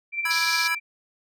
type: tone with tremolo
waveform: sine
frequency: 2349 Hz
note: D7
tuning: in tune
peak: -22 dBFS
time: 0.12-0.8 s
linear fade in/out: 50 ms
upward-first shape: sine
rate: 17 Hz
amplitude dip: 60%
type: chord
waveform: square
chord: E major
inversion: second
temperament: equal with one note detuned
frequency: 982.6 / 1318.5 / 1661.2 Hz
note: B5 / E6 / G#6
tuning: -9 / 0 / 0 cents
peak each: -32 / -32 / -28 dBFS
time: 0.25-0.75 s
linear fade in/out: 5 ms
type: band-pass noise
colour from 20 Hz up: white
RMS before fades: -28 dBFS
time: 0.3-0.68 s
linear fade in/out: 10 ms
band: 4100 to 5300 Hz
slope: 48 dB/octave
effects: none